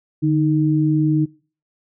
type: tone pair together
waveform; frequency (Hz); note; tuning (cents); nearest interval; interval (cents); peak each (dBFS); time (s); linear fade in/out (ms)
sine; 149.56 / 311.1; D3 / D#4; +32 / 0; octave + minor second; 1268; -17; 0.22-1.26; 20
effects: noise-tail reverb RT60 0.4 s tail -23 dB re dry